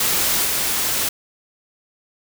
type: noise with level steps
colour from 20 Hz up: white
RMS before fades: -19 / -21 dBFS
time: 0-1.09 s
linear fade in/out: 5 ms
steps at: 0.44 s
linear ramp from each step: 20 ms
effects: none